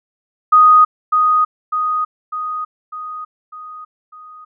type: tone with echo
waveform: sine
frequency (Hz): 1244.5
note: D#6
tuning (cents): 0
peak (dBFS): -5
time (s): 0.52-0.85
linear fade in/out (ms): 10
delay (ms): 600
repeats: 6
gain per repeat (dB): -5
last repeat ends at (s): 4.45
effects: none